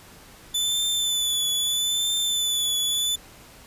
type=tone with vibrato; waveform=sawtooth; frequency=3495 Hz; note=A7; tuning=12 cents flat; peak=-19 dBFS; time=0.54-3.16 s; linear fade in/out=10 ms; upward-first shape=triangle; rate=0.78 Hz; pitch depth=40 cents each way; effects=pink hiss -48 dBFS RMS until 3.66 s + resampled to 32000 Hz